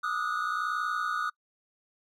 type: tone cluster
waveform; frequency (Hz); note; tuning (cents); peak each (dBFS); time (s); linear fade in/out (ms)
triangle; 1209 / 1270 / 1455; D6 / D#6 / F#6; +50 / +35 / -29; -31; 0.03-1.3; 10
effects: noise-tail reverb RT60 0.1 s tail -26 dB re dry